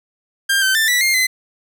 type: tone with pitch steps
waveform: sawtooth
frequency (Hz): 1596 / 1542 / 1779 / 1960 / 2119 / 2039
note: G6 / G6 / A6 / B6 / C7 / C7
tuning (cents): +31 / -29 / +19 / -14 / +21 / -45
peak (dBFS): -10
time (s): 0.49-1.27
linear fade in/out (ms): 10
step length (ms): 130
effects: none